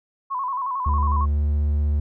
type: tone with vibrato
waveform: sine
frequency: 1046.5 Hz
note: C6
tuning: in tune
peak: -23 dBFS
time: 0.3-1.26 s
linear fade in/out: 20 ms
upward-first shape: square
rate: 11 Hz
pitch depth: 77 cents each way
type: tone with pitch glide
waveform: triangle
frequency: 72.7 to 73.67 Hz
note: D2 to D2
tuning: -17 to +6 cents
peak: -16 dBFS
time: 0.86-2 s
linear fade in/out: 5 ms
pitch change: +23 cents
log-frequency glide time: 1.28-1.39 s
effects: none